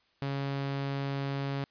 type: tone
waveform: sawtooth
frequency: 138.59 Hz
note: C#3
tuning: in tune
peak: -27 dBFS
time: 0.22-1.64 s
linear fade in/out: 0 ms
effects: white hiss -69 dBFS RMS until 1.7 s + resampled to 11025 Hz